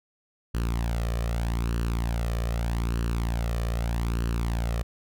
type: tone with flanger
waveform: sawtooth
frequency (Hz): 57.7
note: A#1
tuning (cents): -17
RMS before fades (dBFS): -27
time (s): 0.54-4.83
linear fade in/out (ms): 10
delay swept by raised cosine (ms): 0.68 to 1.68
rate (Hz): 0.81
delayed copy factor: +0.6
effects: none